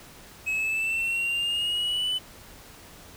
triangle exponential sweep, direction up, 2558 to 3014 Hz, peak -23 dBFS, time 0.46-2.19 s, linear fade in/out 20 ms, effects pink hiss -48 dBFS RMS until 3.16 s

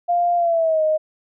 sine tone with pitch glide, 698.5 to 622.3 Hz, F5 to D#5, 0 to 0 cents, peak -15 dBFS, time 0.08-0.98 s, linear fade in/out 20 ms, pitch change -200 cents, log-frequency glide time 0.36-0.83 s, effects none

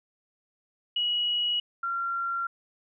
sine tone pair in turn, 2913 / 1374.8 Hz, F#7 / F6, -28 / -28 cents, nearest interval octave + minor second, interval 1300 cents, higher first, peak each -24 / -27 dBFS, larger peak first, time 0.96-1.6 / 1.83-2.47 s, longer neither, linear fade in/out 5 ms, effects none

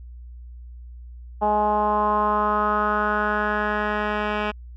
10% pulse tone with low-pass filter sweep, 210 Hz, G#3, 19 cents sharp, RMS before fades -22 dBFS, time 1.41-4.52 s, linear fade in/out 20 ms, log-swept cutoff 830 to 2300 Hz, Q 4.4, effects added 60 Hz sine -37 dBFS peak until 4.76 s

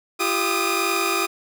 sawtooth tone cluster, 341.5 / 391 / 1204 / 1266 / 2450 Hz, F4 / G4 / D6 / D#6 / D#7, -39 / -4 / +43 / +30 / -27 cents, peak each -23 dBFS, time 0.19-1.27 s, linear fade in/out 20 ms, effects none

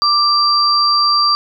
sine tone pair together, 1179 / 4708 Hz, D6 / D8, +6 / +3 cents, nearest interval 2 octaves, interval 2397 cents, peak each -13 dBFS, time 0.02-1.35 s, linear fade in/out 0 ms, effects none

